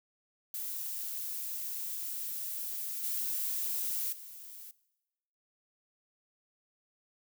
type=noise with level steps; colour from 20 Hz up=violet; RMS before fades=-38 / -34 / -48 dBFS; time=0.54-4.71 s; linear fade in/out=2 ms; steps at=3.03 / 4.12 s; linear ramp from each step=10 ms; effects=noise-tail reverb RT60 1.0 s tail -20 dB re dry